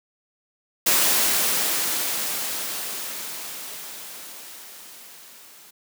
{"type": "noise with level ramp", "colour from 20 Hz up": "white", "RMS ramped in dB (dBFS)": [-18, -48], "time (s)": [0.86, 5.71], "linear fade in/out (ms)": 10, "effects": ["high-pass 200 Hz 12 dB/octave"]}